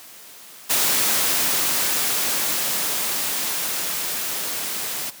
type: noise with level ramp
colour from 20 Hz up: white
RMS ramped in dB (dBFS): -19 to -28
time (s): 0.69-5.11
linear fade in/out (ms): 20
effects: white hiss -43 dBFS RMS until 5.2 s + high-pass 150 Hz 12 dB/octave